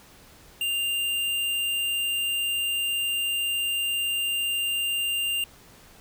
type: tone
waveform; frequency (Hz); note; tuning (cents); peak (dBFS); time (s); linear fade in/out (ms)
square; 2794; F7; 0; -25; 0.61-5.44; 2
effects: pink hiss -52 dBFS RMS until 6 s